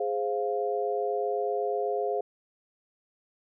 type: chord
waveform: sine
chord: F minor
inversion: first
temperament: equal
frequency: 415.3 / 523.3 / 698.5 Hz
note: Ab4 / C5 / F5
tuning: 0 / 0 / 0 cents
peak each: -29 / -32 / -31 dBFS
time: 0-2.21 s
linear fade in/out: 5 ms
effects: none